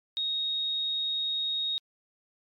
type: tone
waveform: sine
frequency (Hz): 3750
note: A#7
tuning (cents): +10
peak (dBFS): -27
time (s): 0.17-1.78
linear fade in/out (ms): 0
effects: MP3 96 kbps